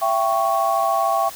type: chord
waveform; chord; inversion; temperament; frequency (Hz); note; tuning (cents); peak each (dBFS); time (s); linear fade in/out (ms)
sine; C# diminished; first; equal with one note detuned; 670.8 / 784 / 1108.7; E5 / G5 / C#6; +30 / 0 / 0; -21; 0.01-1.3; 20
effects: white hiss -37 dBFS RMS until 1.35 s